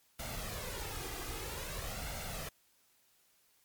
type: noise with flanger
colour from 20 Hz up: pink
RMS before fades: -41 dBFS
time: 0.19-2.49 s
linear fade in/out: 5 ms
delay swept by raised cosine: 1.4 to 2.5 ms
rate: 0.51 Hz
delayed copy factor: +0.6
effects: white hiss -70 dBFS RMS until 3.64 s + MP3 96 kbps